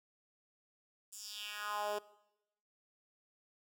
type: tone with high-pass filter sweep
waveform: 10% pulse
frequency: 208.2 Hz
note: G#3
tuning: 5 cents sharp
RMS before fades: -41 dBFS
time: 1.12-1.99 s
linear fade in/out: 10 ms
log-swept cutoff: 8200 to 440 Hz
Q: 2.8
effects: noise-tail reverb RT60 0.9 s tail -21 dB re dry